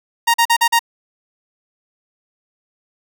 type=tone bursts; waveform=sawtooth; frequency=932.3 Hz; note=A#5; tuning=in tune; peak=-7 dBFS; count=5; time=0.27-0.793 s; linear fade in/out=10 ms; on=71 ms; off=42 ms; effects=none